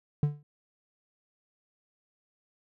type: tone with exponential decay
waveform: triangle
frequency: 146.83 Hz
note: D3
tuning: in tune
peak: -17 dBFS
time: 0.23-0.43 s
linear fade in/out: 2 ms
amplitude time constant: 42 ms
effects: none